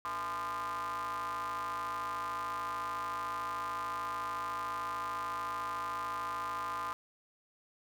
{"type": "ring-modulated tone", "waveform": "square", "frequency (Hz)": 91.1, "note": "F#2", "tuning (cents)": -26, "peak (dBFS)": -33, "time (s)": [0.05, 6.93], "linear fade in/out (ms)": 0, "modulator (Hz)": 1120, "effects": ["12-bit"]}